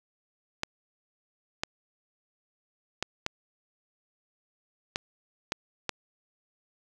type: clicks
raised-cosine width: 0.2 ms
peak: -11 dBFS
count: 7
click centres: 0.634 / 1.635 / 3.026 / 3.264 / 4.959 / 5.521 / 5.893 s
effects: none